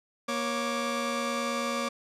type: tone cluster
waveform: sawtooth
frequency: 236.6 / 552 / 1173 Hz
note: A#3 / C#5 / D6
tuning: +26 / -7 / -2 cents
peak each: -29 dBFS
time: 0.28-1.89 s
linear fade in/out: 10 ms
effects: low-pass 9000 Hz 12 dB/octave